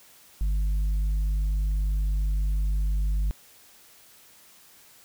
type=tone with tanh clipping; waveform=sine; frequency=50.2 Hz; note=G1; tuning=42 cents sharp; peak=-23 dBFS; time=0.41-3.31 s; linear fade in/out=0 ms; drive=4 dB; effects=white hiss -54 dBFS RMS until 5.04 s